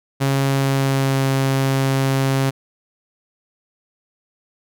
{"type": "tone with pitch glide", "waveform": "sawtooth", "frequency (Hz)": [136.8, 134.99], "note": ["C#3", "C#3"], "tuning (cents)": [-23, -46], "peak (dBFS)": -12, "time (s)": [0.2, 2.51], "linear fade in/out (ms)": 20, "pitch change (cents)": -23, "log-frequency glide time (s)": [0.48, 1.25], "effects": []}